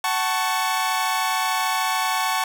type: chord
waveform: sawtooth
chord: F# minor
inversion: none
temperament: equal with one note detuned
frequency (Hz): 750.3 / 880 / 1108.7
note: F#5 / A5 / C#6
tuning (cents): +24 / 0 / 0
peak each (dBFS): -22 / -21 / -21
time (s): 0.04-2.44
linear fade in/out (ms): 2
effects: none